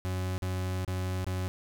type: tone with dropouts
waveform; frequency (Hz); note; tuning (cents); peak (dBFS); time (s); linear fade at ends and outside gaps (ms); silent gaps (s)
40% pulse; 92.5; F#2; 0; -29; 0.05-1.48; 0; 0.38-0.422 / 0.848-0.878 / 1.244-1.266
effects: none